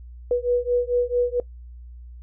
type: beating tone pair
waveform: sine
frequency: 486.1 / 490.6 Hz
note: B4 / B4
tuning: -28 / -12 cents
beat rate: 4.5 Hz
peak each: -22 dBFS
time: 0.31-1.4 s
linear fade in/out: 2 ms
effects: noise-tail reverb RT60 0.1 s tail -19 dB re dry + added 60 Hz sine -38 dBFS peak until 2.22 s